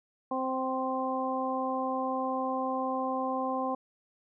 harmonic tone with a mistuned harmonic, 261.6 Hz, C4, in tune, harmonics 1 / 2 / 3 / 4, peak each -34 / -34 / -34 / -34 dBFS, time 0.31-3.75 s, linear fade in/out 5 ms, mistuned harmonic 3, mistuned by -16 cents, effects none

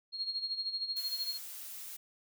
sine tone with tremolo, 4266 Hz, C8, 33 cents sharp, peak -31 dBFS, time 0.12-1.39 s, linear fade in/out 50 ms, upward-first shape sine, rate 13 Hz, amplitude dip 70%
blue noise, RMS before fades -45 dBFS, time 0.96-1.97 s, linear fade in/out 10 ms
effects none

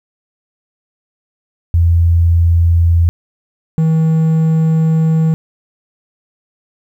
sine / triangle tone pair in turn, 84.6 / 160.3 Hz, E2 / E3, +45 / -48 cents, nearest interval major seventh, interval 1107 cents, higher second, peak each -7 dBFS, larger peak neither, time 1.74-3.09 / 3.78-5.34 s, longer second, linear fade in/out 0 ms, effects 8-bit

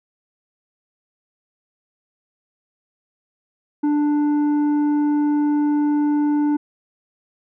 triangle tone with tanh clipping, 294.8 Hz, D4, 7 cents sharp, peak -17 dBFS, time 3.83-6.57 s, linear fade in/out 10 ms, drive 11 dB, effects none

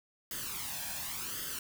white noise with flanger, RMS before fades -39 dBFS, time 0.31-1.59 s, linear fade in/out 2 ms, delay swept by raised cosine 0.61 to 1.22 ms, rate 0.9 Hz, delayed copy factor +0.7, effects none

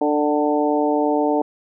harmonic tone with a mistuned harmonic, 148.2 Hz, D3, 16 cents sharp, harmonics 2 / 3 / 4 / 5 / 6, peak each -20 / -22 / -23 / -24 / -25 dBFS, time 0.01-1.42 s, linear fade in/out 5 ms, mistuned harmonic 5, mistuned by +20 cents, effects none

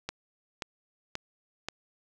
click train, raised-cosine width 0.2 ms, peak -16 dBFS, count 4, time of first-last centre 0.09-1.686 s, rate 1.88 Hz, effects none

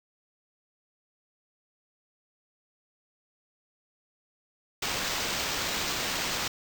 white noise with sample-and-hold, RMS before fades -31 dBFS, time 4.82-6.48 s, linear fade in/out 5 ms, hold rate 11025 Hz, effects none

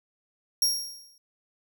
sawtooth tone with exponential decay, 5588 Hz, F8, in tune, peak -16 dBFS, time 0.62-1.18 s, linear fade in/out 2 ms, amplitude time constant 120 ms, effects none

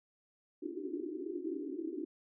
pink band-pass noise, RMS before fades -40 dBFS, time 0.62-2.05 s, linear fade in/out 10 ms, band 280 to 390 Hz, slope 96 dB/octave, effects none

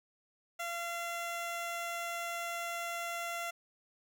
15% pulse tone, 685 Hz, F5, 34 cents flat, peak -30 dBFS, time 0.59-3.51 s, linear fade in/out 10 ms, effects none

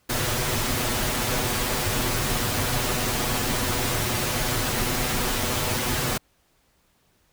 pink noise with comb filter, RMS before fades -25 dBFS, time 0.09-6.18 s, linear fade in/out 10 ms, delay 8.1 ms, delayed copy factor +0.65, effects pink hiss -65 dBFS RMS until 7.32 s

